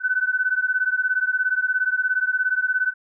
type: beating tone pair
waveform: sine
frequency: 1500 / 1517 Hz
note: F#6 / F#6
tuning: +23 / +43 cents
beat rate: 17 Hz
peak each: -22 dBFS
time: 0-2.94 s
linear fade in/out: 50 ms
effects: none